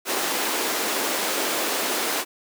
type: high-pass noise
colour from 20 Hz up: pink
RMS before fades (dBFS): -25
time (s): 0.05-2.25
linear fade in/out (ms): 50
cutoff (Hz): 290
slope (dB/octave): 24
effects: none